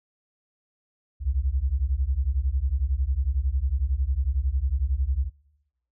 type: beating tone pair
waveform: sine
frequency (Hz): 61.4 / 72.4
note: B1 / D2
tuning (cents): -9 / -24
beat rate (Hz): 11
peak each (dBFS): -24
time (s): 1.2-5.3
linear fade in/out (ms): 50
effects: noise-tail reverb RT60 1.0 s tail -26 dB re dry + tanh soft clip ceiling -14 dBFS